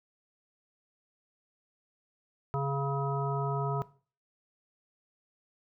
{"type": "harmonic tone with a mistuned harmonic", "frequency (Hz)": 138.59, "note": "C#3", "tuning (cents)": 0, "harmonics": [1, 3, 5, 7, 9], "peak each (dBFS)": [-30, -36, -38, -37, -38], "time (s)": [2.54, 3.82], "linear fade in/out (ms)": 0, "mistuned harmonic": 9, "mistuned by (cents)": 33, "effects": ["noise-tail reverb RT60 0.4 s tail -18 dB re dry"]}